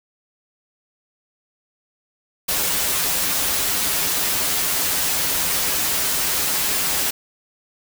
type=noise with comb filter; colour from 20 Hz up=white; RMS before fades=-21 dBFS; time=2.48-7.11 s; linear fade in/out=10 ms; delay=8.8 ms; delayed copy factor=-0.6; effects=none